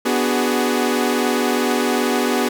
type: chord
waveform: sawtooth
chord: G# half-diminished seventh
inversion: first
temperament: equal with one note detuned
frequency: 246.9 / 293.7 / 372.6 / 415.3 Hz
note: B3 / D4 / F#4 / G#4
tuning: 0 / 0 / +12 / 0 cents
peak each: -16 / -21 / -19 / -19 dBFS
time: 0.05-2.49 s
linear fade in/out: 10 ms
effects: none